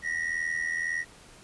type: ring-modulated tone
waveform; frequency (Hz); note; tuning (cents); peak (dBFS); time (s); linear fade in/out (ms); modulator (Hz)
triangle; 1900; A#6; +33; -23; 0.02-1.05; 50; 40.9
effects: pink hiss -52 dBFS RMS until 1.43 s + resampled to 24000 Hz